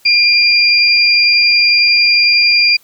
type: tone pair together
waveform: sine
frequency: 2400 / 4789 Hz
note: D7 / D8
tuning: +37 / +33 cents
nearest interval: octave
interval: 1196 cents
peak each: -10 dBFS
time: 0.05-2.77 s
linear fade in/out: 10 ms
effects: white hiss -49 dBFS RMS until 2.83 s